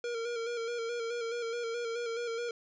square tone with vibrato, 467.4 Hz, A#4, 5 cents sharp, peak -34 dBFS, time 0.04-2.51 s, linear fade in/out 2 ms, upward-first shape square, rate 4.7 Hz, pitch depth 36 cents each way, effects resampled to 16000 Hz + 12-bit

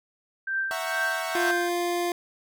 sine tone with tremolo, 1568 Hz, G6, in tune, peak -23 dBFS, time 0.47-1.69 s, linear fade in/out 5 ms, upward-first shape triangle, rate 2.2 Hz, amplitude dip 95%
sawtooth chord, F# dominant seventh, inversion third, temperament equal with one note detuned, 659.3 / 740 / 926.4 / 1108.7 Hz, E5 / F#5 / A#5 / C#6, 0 / 0 / -11 / 0 cents, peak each -28 / -31 / -34 / -32 dBFS, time 0.71-1.51 s, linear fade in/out 0 ms
25% pulse tone, 349.2 Hz, F4, in tune, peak -21 dBFS, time 1.35-2.12 s, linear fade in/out 2 ms
effects none

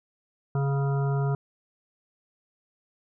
harmonic tone with a mistuned harmonic, 138.59 Hz, C#3, in tune, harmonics 1 / 3 / 5 / 7 / 9 / 10, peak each -23 / -33 / -37 / -40 / -42 / -43 dBFS, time 0.55-1.35 s, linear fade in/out 2 ms, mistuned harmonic 5, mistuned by +17 cents, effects none

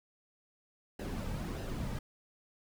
brown noise with flanger, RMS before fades -38 dBFS, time 0.99-1.99 s, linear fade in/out 5 ms, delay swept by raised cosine 0.87 to 2.87 ms, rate 1.6 Hz, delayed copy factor -0.55, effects none

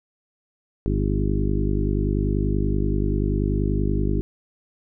harmonic tone with a mistuned harmonic, 50.4 Hz, G1, 49 cents sharp, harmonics 1 / 2 / 3 / 4 / 5 / 6 / 7 / 8, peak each -23 / -26 / -28 / -29 / -30 / -31 / -31 / -32 dBFS, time 0.86-4.21 s, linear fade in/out 0 ms, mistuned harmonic 7, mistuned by -23 cents, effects none

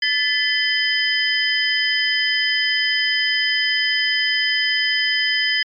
sine tone cluster, 1737 / 2012 / 3091 / 4995 Hz, A6 / B6 / G7 / D#8, -23 / +32 / -25 / +6 cents, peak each -22 dBFS, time 0.02-5.63 s, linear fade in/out 5 ms, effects MP3 96 kbps

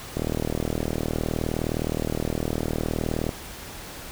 click train, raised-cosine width 2 ms, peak -12 dBFS, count 124, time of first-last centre 0.17-3.292 s, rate 39.4 Hz, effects pink hiss -39 dBFS RMS until 4.11 s

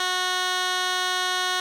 15% pulse tone with band-pass filter, 366.3 Hz, F#4, 17 cents flat, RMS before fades -25 dBFS, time 0-1.6 s, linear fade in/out 2 ms, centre 3200 Hz, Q 0.88, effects none

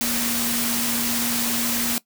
sine tone in noise, 236.6 Hz, A#3, 26 cents sharp, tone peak -27 dBFS, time 0.01-1.98 s, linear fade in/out 0 ms, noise white, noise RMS -24 dBFS, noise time 0.01-1.98 s, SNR -6 dB, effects noise-tail reverb RT60 0.1 s tail -19 dB re dry

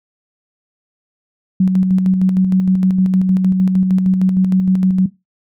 sine tone with tremolo, 186.7 Hz, F#3, 16 cents sharp, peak -8 dBFS, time 1.6-5.06 s, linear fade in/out 5 ms, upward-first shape square, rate 6.5 Hz, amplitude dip 35%, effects noise-tail reverb RT60 0.2 s tail -17 dB re dry

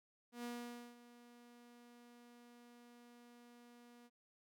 sawtooth tone with ADSR envelope, 240 Hz, B3, 49 cents flat, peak -39 dBFS, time 0.32-4.1 s, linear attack 120 ms, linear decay 510 ms, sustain -17 dB, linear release 43 ms, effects none

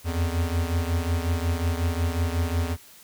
square beating tone pair, 82.8 / 88.3 Hz, E2 / F2, +8 / +20 cents, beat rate 5.5 Hz, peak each -25 / -29 dBFS, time 0.04-2.77 s, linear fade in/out 50 ms, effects white hiss -50 dBFS RMS until 3.03 s

